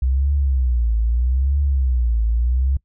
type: tone with vibrato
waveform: sine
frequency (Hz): 62.7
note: B1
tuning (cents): +27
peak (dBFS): -15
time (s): 0.02-2.77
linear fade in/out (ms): 5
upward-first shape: triangle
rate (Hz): 0.79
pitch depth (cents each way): 240
effects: noise-tail reverb RT60 0.1 s tail -23 dB re dry